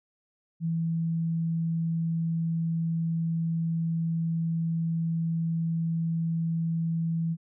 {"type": "tone", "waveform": "sine", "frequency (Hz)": 164.8, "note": "E3", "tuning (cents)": 0, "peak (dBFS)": -25, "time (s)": [0.6, 7.37], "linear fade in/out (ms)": 50, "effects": []}